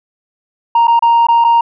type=tone with dropouts; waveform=sine; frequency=932.3 Hz; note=A#5; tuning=in tune; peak=-4 dBFS; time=0.75-1.61 s; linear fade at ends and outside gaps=5 ms; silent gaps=0.872-0.879 / 0.993-1.023 / 1.269-1.285 / 1.442-1.446 s; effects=tanh soft clip ceiling -5 dBFS